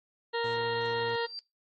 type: harmonic tone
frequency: 466.2 Hz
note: A#4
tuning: in tune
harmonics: 1 / 2 / 3 / 4 / 6 / 7 / 8 / 9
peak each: -30 / -34 / -41 / -37 / -43 / -44 / -45 / -41 dBFS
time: 0.33-1.27 s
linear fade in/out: 20 ms
type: tone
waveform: sawtooth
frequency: 116.54 Hz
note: A#2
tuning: in tune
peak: -37 dBFS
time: 0.44-1.16 s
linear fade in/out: 5 ms
type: tone with exponential growth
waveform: sine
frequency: 4699 Hz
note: D8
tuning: in tune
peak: -34 dBFS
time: 0.99-1.39 s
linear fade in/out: 0 ms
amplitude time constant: 86 ms
effects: noise-tail reverb RT60 0.2 s tail -22 dB re dry + MP3 32 kbps